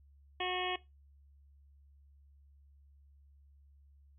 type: harmonic tone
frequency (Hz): 364.7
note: F#4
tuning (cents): -25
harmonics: 1 / 2 / 3 / 5 / 6 / 7 / 8 / 9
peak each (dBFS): -39 / -38 / -43 / -43 / -44 / -44 / -43 / -43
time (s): 0.4-0.76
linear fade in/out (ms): 5
effects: noise-tail reverb RT60 0.2 s tail -18 dB re dry + added 70 Hz sine -59 dBFS peak until 4.18 s